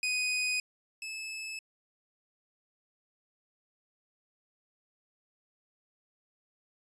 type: tone pair in turn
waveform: sawtooth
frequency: 2493 / 2607 Hz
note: D#7 / E7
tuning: +3 / -20 cents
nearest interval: minor second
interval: 77 cents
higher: second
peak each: -25 / -34 dBFS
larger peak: first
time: 0.03-0.6 / 1.02-1.59 s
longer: neither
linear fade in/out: 2 ms
effects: resampled to 22050 Hz